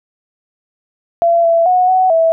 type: tone with pitch steps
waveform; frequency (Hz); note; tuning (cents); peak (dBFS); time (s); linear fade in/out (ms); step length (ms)
sine; 679 / 669 / 731 / 746 / 655; F5 / E5 / F#5 / F#5 / E5; -49 / +25 / -21 / +14 / -11; -8; 1.22-2.32; 0; 220
effects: none

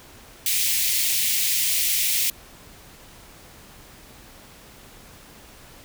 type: high-pass noise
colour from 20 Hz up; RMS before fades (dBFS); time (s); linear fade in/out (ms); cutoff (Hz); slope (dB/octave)
white; -22; 0.46-2.3; 2; 2000; 48
effects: pink hiss -47 dBFS RMS until 5.84 s

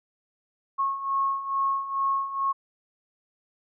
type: beating tone pair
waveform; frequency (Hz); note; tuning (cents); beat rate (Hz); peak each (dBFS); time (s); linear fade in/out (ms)
sine; 1091 / 1093.3; C#6 / C#6; -28 / -24; 2.3; -30 / -25; 0.78-2.53; 20
effects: none

